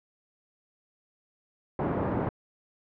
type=band-pass noise; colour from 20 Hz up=pink; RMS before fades=-29 dBFS; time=1.79-2.29 s; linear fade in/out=2 ms; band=110 to 940 Hz; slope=12 dB/octave; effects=low-pass 2000 Hz 12 dB/octave

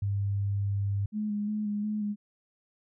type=tone; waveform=sine; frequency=100.1 Hz; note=G2; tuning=37 cents sharp; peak=-26 dBFS; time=0.02-1.06 s; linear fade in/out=5 ms
type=tone with vibrato; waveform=sine; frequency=209.5 Hz; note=G#3; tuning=15 cents sharp; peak=-28 dBFS; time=1.12-2.16 s; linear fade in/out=50 ms; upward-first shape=square; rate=2.8 Hz; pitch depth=22 cents each way
effects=none

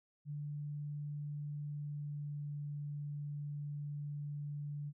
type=tone with pitch glide; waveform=sine; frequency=146.83 to 145.9 Hz; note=D3 to D3; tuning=0 to -11 cents; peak=-39 dBFS; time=0.25-4.93 s; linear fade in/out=50 ms; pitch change=-11 cents; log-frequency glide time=1.65-2.57 s; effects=none

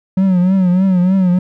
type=tone with vibrato; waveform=triangle; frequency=185 Hz; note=F#3; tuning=in tune; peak=-7 dBFS; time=0.17-1.39 s; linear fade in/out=5 ms; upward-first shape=triangle; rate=3.3 Hz; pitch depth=94 cents each way; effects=none

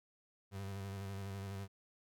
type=tone with vibrato; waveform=35% pulse; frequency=98 Hz; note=G2; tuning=in tune; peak=-40 dBFS; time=0.51-1.68 s; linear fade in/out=50 ms; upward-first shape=square; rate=12 Hz; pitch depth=27 cents each way; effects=none

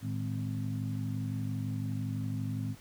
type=harmonic tone with a mistuned harmonic; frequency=51.91 Hz; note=G#1; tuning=in tune; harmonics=2 / 3 / 4 / 5; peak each=-34 / -39 / -41 / -39 dBFS; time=0.01-2.76 s; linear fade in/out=50 ms; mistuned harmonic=2; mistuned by=+100 cents; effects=pink hiss -56 dBFS RMS until 2.8 s

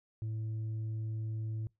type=tone with tanh clipping; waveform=sine; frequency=110 Hz; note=A2; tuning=in tune; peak=-35 dBFS; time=0.22-1.67 s; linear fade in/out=0 ms; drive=3 dB; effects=noise-tail reverb RT60 0.2 s tail -25 dB re dry

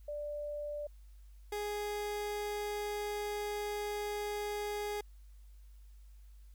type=tone pair in turn; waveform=sine / 30% pulse; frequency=589 / 414.9 Hz; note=D5 / G#4; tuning=+5 / -2 cents; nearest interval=tritone; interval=607 cents; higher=first; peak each=-37 / -33 dBFS; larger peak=second; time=0.08-0.87 / 1.52-5.01 s; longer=second; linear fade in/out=5 ms; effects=added 50 Hz sine -52 dBFS peak until 6.54 s + white hiss -73 dBFS RMS until 6.54 s

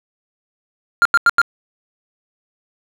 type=tone bursts; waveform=triangle; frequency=1396.9 Hz; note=F6; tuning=in tune; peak=-6 dBFS; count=4; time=1.02-1.416 s; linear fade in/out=0 ms; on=33 ms; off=88 ms; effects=none

